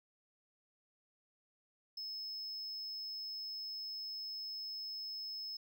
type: tone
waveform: triangle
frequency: 5200 Hz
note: E8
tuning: 24 cents flat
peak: -40 dBFS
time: 1.97-5.57 s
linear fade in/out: 5 ms
effects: none